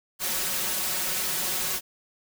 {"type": "noise with comb filter", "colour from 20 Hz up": "white", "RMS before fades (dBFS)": -28, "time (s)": [0.19, 1.81], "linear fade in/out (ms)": 50, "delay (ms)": 5.4, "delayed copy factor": 0.95, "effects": []}